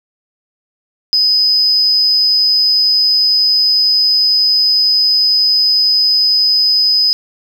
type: tone with amplitude modulation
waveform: sine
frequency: 5020 Hz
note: D#8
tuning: 15 cents sharp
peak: -5 dBFS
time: 1.13-7.13 s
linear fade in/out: 0 ms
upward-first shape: sine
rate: 211 Hz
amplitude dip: 60%
effects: tanh soft clip ceiling -2 dBFS + 7-bit